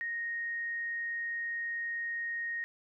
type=tone; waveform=sine; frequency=1864.7 Hz; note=A#6; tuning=in tune; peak=-33 dBFS; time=0.01-2.64 s; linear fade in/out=0 ms; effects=none